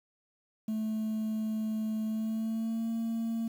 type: tone with pitch glide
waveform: sine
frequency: 218 to 227.4 Hz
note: A3 to A#3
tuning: -16 to -43 cents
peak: -27 dBFS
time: 0.68-3.48 s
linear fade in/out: 5 ms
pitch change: +73 cents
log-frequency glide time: 2.05-2.9 s
effects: tanh soft clip ceiling -29 dBFS + 9-bit